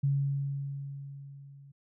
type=tone with level ramp; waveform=sine; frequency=139.5 Hz; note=C#3; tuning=11 cents sharp; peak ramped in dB=-23 to -50 dBFS; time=0.03-1.72 s; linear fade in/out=10 ms; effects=none